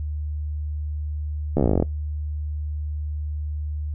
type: slowing click train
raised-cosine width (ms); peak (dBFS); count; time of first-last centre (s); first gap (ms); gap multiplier
2; -6; 15; 1.57-1.825; 13; 1.05
effects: noise-tail reverb RT60 0.2 s tail -23 dB re dry + added 75 Hz sine -25 dBFS peak until 3.94 s